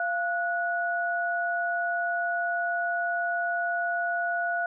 sine tone pair together, 692.3 / 1466 Hz, F5 / F#6, -15 / -16 cents, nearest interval octave + minor second, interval 1299 cents, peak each -28 dBFS, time 0-4.66 s, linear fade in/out 2 ms, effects none

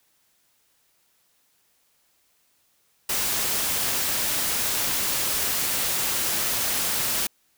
white noise, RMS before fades -25 dBFS, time 3.09-7.27 s, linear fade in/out 5 ms, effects white hiss -66 dBFS RMS until 7.57 s

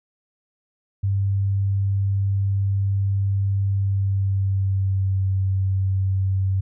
sine tone with pitch glide, 98.5 to 95.81 Hz, G2 to G2, +9 to -39 cents, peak -18 dBFS, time 1.03-6.61 s, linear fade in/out 10 ms, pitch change -48 cents, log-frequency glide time 3.72-5.24 s, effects none

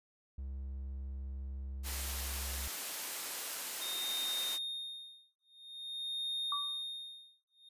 triangle tone, 67 Hz, C2, 42 cents sharp, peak -37 dBFS, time 0.38-2.68 s, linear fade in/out 5 ms
white high-pass noise, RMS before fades -40 dBFS, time 1.83-4.59 s, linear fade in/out 50 ms, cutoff 300 Hz, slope 12 dB/octave
triangle tone with tremolo, 3684 Hz, A#7, 21 cents flat, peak -33 dBFS, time 3.81-7.69 s, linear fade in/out 5 ms, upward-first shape sine, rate 0.48 Hz, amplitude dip 100%
sine tone with exponential decay, 1153 Hz, D6, 32 cents flat, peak -32 dBFS, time 6.52-6.83 s, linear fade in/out 2 ms, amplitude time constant 66 ms
effects resampled to 32000 Hz

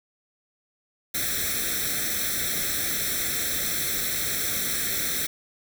white noise with comb filter, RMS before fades -27 dBFS, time 1.14-5.27 s, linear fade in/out 10 ms, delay 0.52 ms, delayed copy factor +0.95, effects none

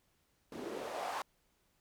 white noise with band-pass filter sweep, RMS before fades -41 dBFS, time 0.52-1.22 s, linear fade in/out 2 ms, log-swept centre 280 to 980 Hz, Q 2.9, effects pink hiss -75 dBFS RMS until 1.8 s

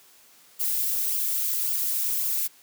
violet noise with flanger, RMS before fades -26 dBFS, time 0.59-2.48 s, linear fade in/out 20 ms, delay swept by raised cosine 0.48 to 3.48 ms, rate 1.8 Hz, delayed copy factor -0.55, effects white hiss -55 dBFS RMS until 2.62 s + high-pass 150 Hz 12 dB/octave

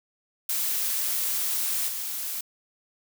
blue noise with level steps, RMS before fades -27 / -32 dBFS, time 0.49-2.41 s, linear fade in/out 5 ms, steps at 1.88 s, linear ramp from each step 5 ms, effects none

